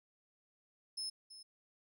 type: tone with echo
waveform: 35% pulse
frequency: 5210 Hz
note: E8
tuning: 21 cents flat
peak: -36 dBFS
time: 0.97-1.1 s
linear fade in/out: 10 ms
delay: 330 ms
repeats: 1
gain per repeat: -13 dB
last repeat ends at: 1.43 s
effects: none